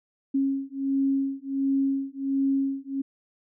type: beating tone pair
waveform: sine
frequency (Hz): 271.9 / 273.3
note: C#4 / C#4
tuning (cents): -33 / -24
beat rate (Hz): 1.4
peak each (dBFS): -26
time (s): 0.34-3.02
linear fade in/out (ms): 10
effects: none